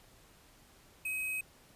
sine tone with sample-and-hold, 2536 Hz, D#7, 32 cents sharp, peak -33 dBFS, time 1.05-1.41 s, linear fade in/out 5 ms, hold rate 11025 Hz, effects pink hiss -61 dBFS RMS until 1.75 s + resampled to 32000 Hz

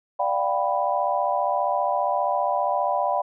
sine chord, G dominant seventh, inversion second, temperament equal with one note detuned, 587.3 / 709 / 784 / 987.8 Hz, D5 / F5 / G5 / B5, 0 / +26 / 0 / 0 cents, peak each -26 dBFS, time 0.19-3.22 s, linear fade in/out 10 ms, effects none

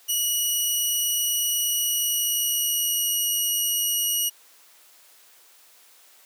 10% pulse tone with pitch glide, 2918 to 2901 Hz, F#7 to F#7, -25 to -35 cents, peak -14 dBFS, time 0.08-4.3 s, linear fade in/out 20 ms, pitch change -10 cents, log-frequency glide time 1.58-3.16 s, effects white hiss -54 dBFS RMS until 6.25 s + high-pass 400 Hz 12 dB/octave

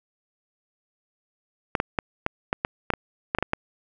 clicks, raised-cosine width 0.5 ms, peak -7 dBFS, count 12, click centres 1.752 / 1.801 / 1.988 / 2.264 / 2.529 / 2.649 / 2.903 / 2.937 / 3.349 / 3.386 / 3.426 / 3.534 s, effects none

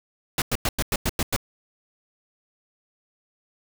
pink noise bursts, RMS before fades -23 dBFS, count 8, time 0.38-1.364 s, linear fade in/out 2 ms, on 39 ms, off 96 ms, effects none

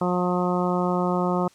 harmonic tone, 179.2 Hz, F3, 45 cents sharp, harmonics 1 / 2 / 3 / 4 / 5 / 6 / 7, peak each -24 / -27 / -29 / -30 / -31 / -32 / -32 dBFS, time 0.01-1.48 s, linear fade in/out 5 ms, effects white hiss -56 dBFS RMS until 1.54 s + low-pass 8000 Hz 12 dB/octave

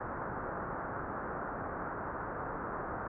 white low-pass noise, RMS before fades -39 dBFS, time 0-3.08 s, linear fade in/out 10 ms, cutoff 1500 Hz, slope 48 dB/octave, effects none

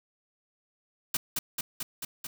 white noise with echo, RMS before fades -28 dBFS, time 1.14-1.17 s, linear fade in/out 5 ms, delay 220 ms, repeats 5, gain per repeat -2 dB, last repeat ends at 2.27 s, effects none

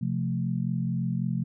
sine chord, F major, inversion second, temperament equal, 130.81 / 174.61 / 220 Hz, C3 / F3 / A3, 0 / 0 / 0 cents, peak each -29 / -29 / -32 dBFS, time 0.01-1.44 s, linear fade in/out 10 ms, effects none

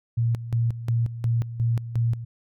sine tone with tremolo, 116.54 Hz, A#2, in tune, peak -19 dBFS, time 0.17-2.25 s, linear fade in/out 10 ms, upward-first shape square, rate 2.8 Hz, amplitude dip 75%, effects none

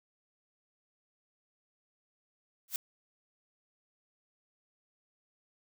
blue noise with exponential growth, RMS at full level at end -28 dBFS, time 2.68-2.76 s, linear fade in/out 1 ms, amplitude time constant 17 ms, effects none

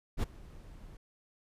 brown noise with ADSR envelope, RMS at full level -26 dBFS, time 0.17-0.97 s, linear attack 61 ms, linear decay 13 ms, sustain -24 dB, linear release 4 ms, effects resampled to 32000 Hz

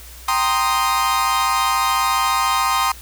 40% pulse chord, C minor seventh, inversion second, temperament equal, 784 / 932.3 / 1046.5 / 1244.5 Hz, G5 / Bb5 / C6 / Eb6, 0 / 0 / 0 / 0 cents, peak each -24 / -23 / -19 / -20 dBFS, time 0.28-2.92 s, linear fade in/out 5 ms, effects added 60 Hz sine -39 dBFS peak until 3.01 s + white hiss -41 dBFS RMS until 3.01 s

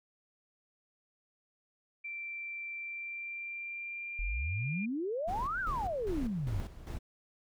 sine tone with pitch glide, 2349 to 2397 Hz, D7 to D7, 0 to +35 cents, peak -38 dBFS, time 2.04-4.86 s, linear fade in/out 10 ms, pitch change +35 cents, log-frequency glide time 2.76-4.6 s
sine exponential two-way sweep, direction up then down, 38.16 to 1604 to 87.4 Hz, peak -32 dBFS, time 4.19-6.6 s, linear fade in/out 0 ms, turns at 5.6 s
brown noise with tremolo, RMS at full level -38 dBFS, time 5.27-6.99 s, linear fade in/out 20 ms, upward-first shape square, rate 2.5 Hz, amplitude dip 70%
effects none

